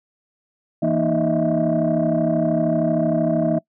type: tone cluster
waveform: sine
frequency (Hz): 164.7 / 233.8 / 312.9 / 626 / 659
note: E3 / A#3 / D#4 / D#5 / E5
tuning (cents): -1 / +5 / +10 / +10 / -1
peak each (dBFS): -22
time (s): 0.82-3.59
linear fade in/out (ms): 10
effects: noise-tail reverb RT60 0.1 s tail -24 dB re dry + tanh soft clip ceiling -10 dBFS